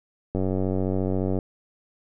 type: click train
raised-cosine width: 2 ms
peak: -13 dBFS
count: 99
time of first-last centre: 0.35-1.388 s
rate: 94.4 Hz
effects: none